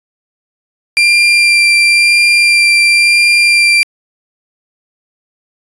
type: tone with vibrato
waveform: 35% pulse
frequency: 2377 Hz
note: D7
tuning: 20 cents sharp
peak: -4 dBFS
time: 0.97-3.83 s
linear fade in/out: 0 ms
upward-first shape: sine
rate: 0.97 Hz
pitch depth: 10 cents each way
effects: resampled to 22050 Hz